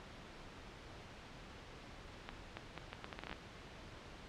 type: accelerating click train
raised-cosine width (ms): 0.3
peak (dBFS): -27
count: 12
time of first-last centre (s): 2.29-3.328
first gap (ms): 280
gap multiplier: 0.74
effects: pink hiss -53 dBFS RMS until 4.28 s + low-pass 4000 Hz 12 dB/octave